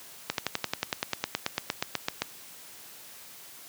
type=slowing click train; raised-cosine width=0.2 ms; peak=-9 dBFS; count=19; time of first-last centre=0.3-2.22 s; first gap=82 ms; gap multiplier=1.03; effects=white hiss -48 dBFS RMS until 3.68 s + high-pass 100 Hz 12 dB/octave